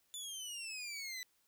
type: exponential sweep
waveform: 20% pulse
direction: down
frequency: 3520 to 1975.5 Hz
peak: -37 dBFS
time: 0.14-1.23 s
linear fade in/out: 0 ms
effects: white hiss -75 dBFS RMS until 1.47 s